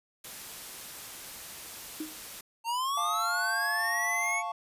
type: noise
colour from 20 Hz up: white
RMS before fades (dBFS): -43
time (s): 0.24-2.41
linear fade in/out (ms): 5
type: tone with exponential decay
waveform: sine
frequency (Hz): 311.1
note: D#4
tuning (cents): 0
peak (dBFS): -30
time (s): 2-2.2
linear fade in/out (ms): 5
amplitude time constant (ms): 42
type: linear sweep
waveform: square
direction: up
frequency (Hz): 900 to 2244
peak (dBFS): -29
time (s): 2.64-4.43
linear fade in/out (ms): 50
type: chord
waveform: triangle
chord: F augmented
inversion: none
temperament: equal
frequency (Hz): 698.5 / 880 / 1108.7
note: F5 / A5 / C#6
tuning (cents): 0 / 0 / 0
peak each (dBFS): -34 / -35 / -34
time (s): 2.97-4.52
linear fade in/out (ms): 5
effects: resampled to 32000 Hz